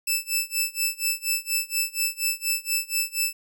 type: tone with tremolo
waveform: 10% pulse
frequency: 2637 Hz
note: E7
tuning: in tune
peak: -12 dBFS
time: 0.07-3.33 s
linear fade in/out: 5 ms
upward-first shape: sine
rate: 4.2 Hz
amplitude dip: 95%
effects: none